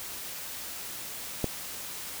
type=click; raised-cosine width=2 ms; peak=-13 dBFS; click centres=1.443 s; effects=white hiss -39 dBFS RMS until 2.2 s